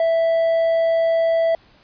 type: tone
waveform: triangle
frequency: 659.3 Hz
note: E5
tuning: in tune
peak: -13 dBFS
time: 0-1.55 s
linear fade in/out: 2 ms
effects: pink hiss -53 dBFS RMS until 1.83 s + resampled to 11025 Hz